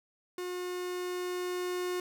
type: tone with level ramp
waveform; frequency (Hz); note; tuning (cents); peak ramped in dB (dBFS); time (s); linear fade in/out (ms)
45% pulse; 360; F#4; -47; -35 to -31; 0.38-2; 2
effects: none